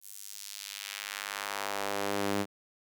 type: tone with high-pass filter sweep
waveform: sawtooth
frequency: 100.5 Hz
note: G2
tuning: 44 cents sharp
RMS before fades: -36 dBFS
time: 0.01-2.46 s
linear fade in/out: 50 ms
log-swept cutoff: 10000 to 230 Hz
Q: 1
effects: none